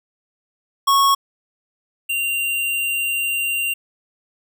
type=tone pair in turn; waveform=square; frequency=1103 / 2774 Hz; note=C#6 / F7; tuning=-9 / -12 cents; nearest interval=octave + major third; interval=1597 cents; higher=second; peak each=-13 / -20 dBFS; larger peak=first; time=0.87-1.15 / 2.09-3.74 s; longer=second; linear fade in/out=10 ms; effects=none